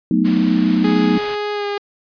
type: chord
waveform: sine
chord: B dominant seventh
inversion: second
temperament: equal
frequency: 185 / 220 / 246.9 / 311.1 Hz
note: F#3 / A3 / B3 / D#4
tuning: 0 / 0 / 0 / 0 cents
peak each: -18 dBFS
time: 0.11-1.18 s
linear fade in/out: 2 ms
type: low-pass noise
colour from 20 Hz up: white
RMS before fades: -34 dBFS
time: 0.24-1.36 s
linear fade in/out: 20 ms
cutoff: 3600 Hz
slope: 12 dB/octave
type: tone with pitch glide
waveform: sawtooth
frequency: 415.6 to 407.3 Hz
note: G#4 to G#4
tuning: +1 to -34 cents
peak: -16 dBFS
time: 0.84-1.78 s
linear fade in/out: 5 ms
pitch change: -35 cents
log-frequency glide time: 1.53-1.66 s
effects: resampled to 11025 Hz